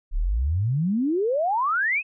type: exponential sweep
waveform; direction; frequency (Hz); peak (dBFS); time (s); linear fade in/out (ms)
sine; up; 31.76 to 2637; -20; 0.11-2.03; 50
effects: none